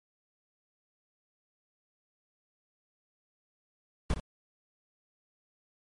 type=noise with echo; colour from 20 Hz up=brown; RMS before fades=-27 dBFS; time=4.1-4.14 s; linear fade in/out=0 ms; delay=60 ms; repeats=1; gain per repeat=-10 dB; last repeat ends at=4.2 s; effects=MP3 48 kbps